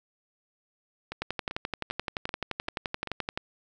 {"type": "two click trains", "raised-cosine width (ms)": 0.3, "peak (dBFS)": [-19, -14], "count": [6, 26], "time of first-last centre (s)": [[1.12, 3.073], [1.22, 3.375]], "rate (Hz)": [2.56, 11.6], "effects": []}